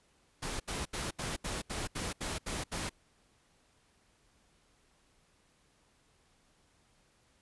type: noise bursts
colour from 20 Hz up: pink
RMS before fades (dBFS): -37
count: 10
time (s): 0.42-2.895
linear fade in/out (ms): 10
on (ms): 180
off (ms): 75
effects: pink hiss -69 dBFS RMS until 7.41 s + resampled to 24000 Hz